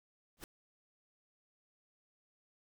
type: noise with exponential growth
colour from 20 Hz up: pink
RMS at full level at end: -42 dBFS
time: 0.37-0.44 s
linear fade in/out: 1 ms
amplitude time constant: 15 ms
effects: none